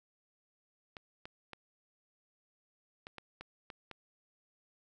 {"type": "clicks", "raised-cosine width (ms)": 0.3, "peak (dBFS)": -29, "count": 8, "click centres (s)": [0.968, 1.255, 1.533, 3.069, 3.183, 3.41, 3.702, 3.913], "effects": []}